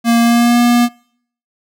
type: tone with pitch glide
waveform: square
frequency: 233.3 to 240 Hz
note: A#3 to B3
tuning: +2 to -49 cents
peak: -9 dBFS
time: 0.04-0.89 s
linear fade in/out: 50 ms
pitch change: +49 cents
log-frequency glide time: 0.2-0.59 s
effects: noise-tail reverb RT60 0.6 s tail -24 dB re dry